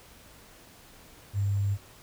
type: tone with sample-and-hold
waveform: sine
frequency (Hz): 100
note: G2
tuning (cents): +35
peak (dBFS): -24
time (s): 1.33-1.78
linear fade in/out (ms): 50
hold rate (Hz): 7350
effects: pink hiss -53 dBFS RMS until 2.02 s